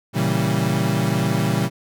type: chord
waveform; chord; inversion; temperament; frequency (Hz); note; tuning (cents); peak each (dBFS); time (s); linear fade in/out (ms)
35% pulse; A# diminished seventh; none; equal; 116.54 / 138.59 / 164.81 / 196; A#2 / C#3 / E3 / G3; 0 / 0 / 0 / 0; -22; 0.13-1.7; 50
effects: none